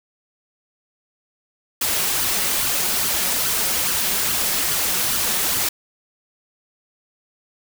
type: noise with flanger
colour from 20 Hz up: white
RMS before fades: -21 dBFS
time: 1.81-5.69 s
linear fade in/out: 5 ms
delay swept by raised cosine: 0.64 to 5.54 ms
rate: 2.4 Hz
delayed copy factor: +0.5
effects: none